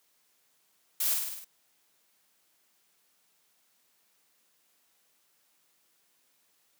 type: noise with echo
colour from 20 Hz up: blue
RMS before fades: -29 dBFS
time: 1-1.14 s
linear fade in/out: 5 ms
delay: 51 ms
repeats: 6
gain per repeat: -3 dB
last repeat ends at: 1.446 s
effects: white hiss -70 dBFS RMS until 6.79 s + high-pass 150 Hz 12 dB/octave